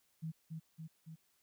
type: tone with echo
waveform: sine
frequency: 160.4 Hz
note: E3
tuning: 47 cents flat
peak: -38 dBFS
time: 0.22-0.32 s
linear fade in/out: 20 ms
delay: 280 ms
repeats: 3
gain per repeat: -3 dB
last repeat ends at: 1.16 s
effects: white hiss -75 dBFS RMS until 1.42 s